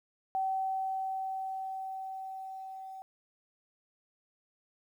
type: tone with level ramp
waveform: sine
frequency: 765 Hz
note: G5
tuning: 42 cents flat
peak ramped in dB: -28 to -42 dBFS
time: 0.35-3.02 s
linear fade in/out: 0 ms
effects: 11-bit